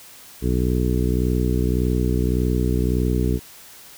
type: harmonic tone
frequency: 61.74 Hz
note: B1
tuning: in tune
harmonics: 1 / 2 / 3 / 4 / 5 / 6 / 7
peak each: -21 / -24 / -26 / -27 / -28 / -29 / -29 dBFS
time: 0.41-3.4 s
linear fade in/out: 50 ms
effects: white hiss -44 dBFS RMS until 3.97 s